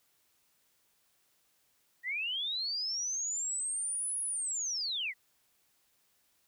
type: linear two-way sweep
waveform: sine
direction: up then down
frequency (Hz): 1864.7 to 10510 to 1864.7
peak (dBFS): -32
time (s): 2.03-5.14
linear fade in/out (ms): 50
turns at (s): 4.21
effects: white hiss -72 dBFS RMS until 6.47 s